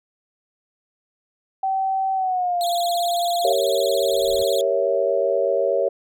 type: tone with pitch glide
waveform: sine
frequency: 769 to 693.1 Hz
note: G5 to F5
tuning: -33 to -13 cents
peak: -19 dBFS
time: 1.63-3.53 s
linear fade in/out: 5 ms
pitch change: -180 cents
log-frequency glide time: 2.14-2.63 s
type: tone with vibrato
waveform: sawtooth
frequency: 3760 Hz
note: A#7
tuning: 14 cents sharp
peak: -25 dBFS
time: 2.61-4.61 s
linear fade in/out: 0 ms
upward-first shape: sine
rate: 18 Hz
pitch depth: 240 cents each way
type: chord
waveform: sine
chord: G diminished seventh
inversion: none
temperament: equal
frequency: 392 / 466.2 / 554.4 / 659.3 Hz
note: G4 / Bb4 / Db5 / Fb5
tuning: 0 / 0 / 0 / 0 cents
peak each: -25 / -24 / -20 / -25 dBFS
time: 3.44-5.89 s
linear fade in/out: 10 ms
type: noise with exponential growth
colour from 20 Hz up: brown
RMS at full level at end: -38 dBFS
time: 3.6-4.43 s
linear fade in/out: 2 ms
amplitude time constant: 180 ms
effects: none